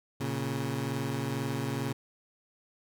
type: tone pair together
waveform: 20% pulse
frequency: 116.54 / 138.75 Hz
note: A#2 / C#3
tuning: 0 / +2 cents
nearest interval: minor third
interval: 302 cents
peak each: -29 / -28 dBFS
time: 0.2-1.93 s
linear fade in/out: 10 ms
effects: none